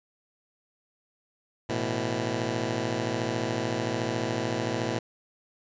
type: chord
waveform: 10% pulse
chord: A suspended second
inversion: none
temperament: just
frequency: 110 / 123.75 / 165 Hz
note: A2 / B2 / E3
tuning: 0 / +4 / +2 cents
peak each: -23 / -23 / -29 dBFS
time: 1.69-4.99 s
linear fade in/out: 5 ms
effects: resampled to 16000 Hz